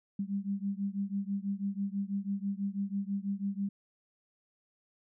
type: beating tone pair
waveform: sine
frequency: 196.1 / 202.2 Hz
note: G3 / G#3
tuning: +1 / -46 cents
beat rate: 6.1 Hz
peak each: -34 / -35 dBFS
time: 0.19-3.69 s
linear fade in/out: 5 ms
effects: none